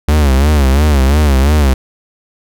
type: tone with vibrato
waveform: 45% pulse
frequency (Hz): 70.9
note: C#2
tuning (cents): +40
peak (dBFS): -7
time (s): 0.08-1.74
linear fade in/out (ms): 5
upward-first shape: sine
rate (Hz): 2.9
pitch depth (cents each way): 140
effects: none